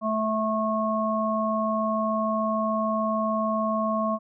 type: harmonic tone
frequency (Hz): 218.3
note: A3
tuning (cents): -13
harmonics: 1 / 3 / 5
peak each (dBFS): -27 / -27 / -27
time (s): 0.01-4.19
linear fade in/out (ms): 50
effects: none